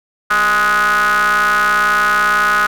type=ring-modulated tone; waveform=square; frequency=107 Hz; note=A2; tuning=48 cents flat; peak=-9 dBFS; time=0.3-2.67 s; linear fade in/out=10 ms; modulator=1360 Hz; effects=none